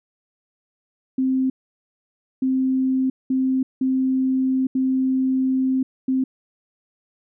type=tone bursts at uneven times; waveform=sine; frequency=261.6 Hz; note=C4; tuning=in tune; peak=-17 dBFS; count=6; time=1.18-1.5 / 2.42-3.1 / 3.3-3.63 / 3.81-4.67 / 4.75-5.83 / 6.08-6.24 s; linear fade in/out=5 ms; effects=none